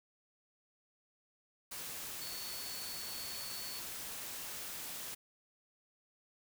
sine tone in noise, 4435 Hz, C#8, in tune, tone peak -46 dBFS, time 2.21-3.8 s, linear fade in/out 10 ms, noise white, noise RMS -44 dBFS, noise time 1.71-5.15 s, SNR -5 dB, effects none

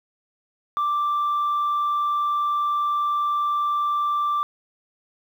sine tone, 1175 Hz, D6, 1 cent sharp, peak -18 dBFS, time 0.77-4.43 s, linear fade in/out 0 ms, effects tanh soft clip ceiling -18 dBFS + 9-bit

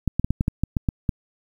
clicks, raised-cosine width 5 ms, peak -8 dBFS, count 10, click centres 0.077 / 0.196 / 0.245 / 0.306 / 0.409 / 0.481 / 0.636 / 0.768 / 0.888 / 1.092 s, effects 8-bit

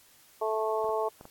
harmonic tone, 218.8 Hz, A3, 9 cents flat, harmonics 2 / 3 / 4 / 5, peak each -30 / -32 / -33 / -35 dBFS, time 0.41-1.09 s, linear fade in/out 10 ms
clicks, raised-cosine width 1 ms, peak -32 dBFS, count 4, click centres 0.844 / 0.892 / 1.211 / 1.254 s
effects white hiss -59 dBFS RMS until 1.3 s + AAC 64 kbps

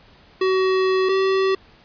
square tone pair in turn, 376.7 / 383.5 Hz, F#4 / G4, +31 / -38 cents, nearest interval unison, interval 31 cents, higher second, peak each -17 dBFS, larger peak neither, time 0.41-1.09 / 1.09-1.55 s, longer first, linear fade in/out 5 ms, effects pink hiss -51 dBFS RMS until 1.84 s + resampled to 11025 Hz

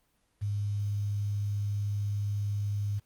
sine tone with quantisation, 102.3 Hz, G#2, 26 cents flat, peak -28 dBFS, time 0.41-3 s, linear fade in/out 20 ms, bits 9, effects pink hiss -72 dBFS RMS until 3.05 s + Opus 24 kbps

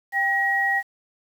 sine tone pair together, 789.2 / 1900 Hz, G5 / A#6, +11 / +33 cents, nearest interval octave + minor third, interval 1522 cents, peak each -25 / -20 dBFS, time 0.12-0.83 s, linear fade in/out 50 ms, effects 8-bit

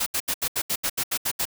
white noise bursts, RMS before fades -25 dBFS, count 11, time 0-1.454 s, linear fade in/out 10 ms, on 64 ms, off 75 ms, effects none

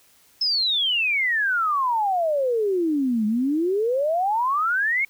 sine exponential two-way sweep, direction down then up, 5274 to 207.7 to 2234 Hz, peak -19 dBFS, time 0.41-5.05 s, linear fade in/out 5 ms, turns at 3.26 s, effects white hiss -57 dBFS RMS until 5.09 s

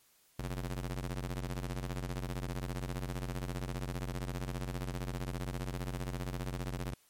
sawtooth ring-modulated tone, 91.3 Hz, F#2, 23 cents flat, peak -29 dBFS, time 0.39-6.94 s, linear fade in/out 0 ms, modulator 38.1 Hz, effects white hiss -67 dBFS RMS until 7.09 s + MP3 64 kbps

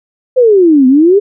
sine exponential two-way sweep, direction down then up, 527 to 250.4 to 422.5 Hz, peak -3 dBFS, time 0.36-1.2 s, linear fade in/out 20 ms, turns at 0.87 s, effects none

